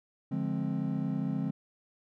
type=chord; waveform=triangle; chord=D half-diminished seventh; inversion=none; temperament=just; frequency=146.83 / 176.2 / 211.4 / 264.3 Hz; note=D3 / F3 / Ab3 / C4; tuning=0 / +16 / +31 / +18 cents; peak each=-33 dBFS; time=0.31-1.51 s; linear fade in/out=10 ms; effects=none